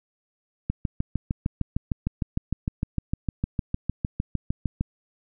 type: click train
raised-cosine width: 5 ms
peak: -12 dBFS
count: 28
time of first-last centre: 0.7-4.81 s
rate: 6.57 Hz
effects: none